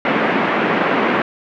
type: band-pass noise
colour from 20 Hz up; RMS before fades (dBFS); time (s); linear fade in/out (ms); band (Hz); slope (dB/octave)
pink; -17; 0.05-1.22; 2; 200 to 2400; 24
effects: none